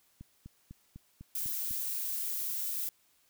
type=click train; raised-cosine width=5 ms; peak=-34 dBFS; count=7; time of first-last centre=0.21-1.71 s; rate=4 Hz
type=noise; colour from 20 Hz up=violet; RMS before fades=-35 dBFS; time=1.35-2.89 s; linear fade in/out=2 ms
effects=white hiss -69 dBFS RMS until 3.29 s